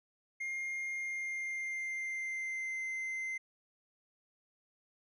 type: tone with pitch glide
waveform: triangle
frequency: 2123 to 2075 Hz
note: C7 to C7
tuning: +25 to -15 cents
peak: -34 dBFS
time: 0.4-3.38 s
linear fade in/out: 10 ms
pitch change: -40 cents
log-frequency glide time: 0.93-2.83 s
effects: resampled to 24000 Hz